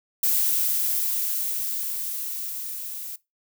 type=noise with level ramp; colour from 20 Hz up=violet; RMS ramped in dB=-21 to -35 dBFS; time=0.23-3.16 s; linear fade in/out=5 ms; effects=noise-tail reverb RT60 0.2 s tail -20 dB re dry